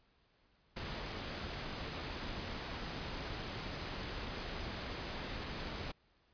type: noise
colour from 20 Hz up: pink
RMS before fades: -42 dBFS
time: 0.76-5.92 s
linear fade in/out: 10 ms
effects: pink hiss -72 dBFS RMS until 6.33 s + resampled to 11025 Hz